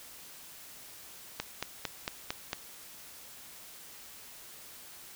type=click train; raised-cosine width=0.2 ms; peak=-15 dBFS; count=6; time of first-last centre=1.4-2.531 s; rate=4.42 Hz; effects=white hiss -50 dBFS RMS until 5.15 s